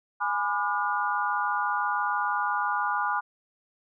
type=chord; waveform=sine; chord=G# diminished seventh; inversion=none; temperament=just; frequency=830.6 / 996.7 / 1196.1 / 1435.3 Hz; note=G#5 / B5 / D6 / F6; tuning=0 / +16 / +31 / +47 cents; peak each=-30 dBFS; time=0.2-3.21 s; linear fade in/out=20 ms; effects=none